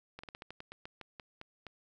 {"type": "slowing click train", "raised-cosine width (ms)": 0.3, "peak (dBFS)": -29, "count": 13, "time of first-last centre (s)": [0.19, 1.667], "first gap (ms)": 45, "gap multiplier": 1.17, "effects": []}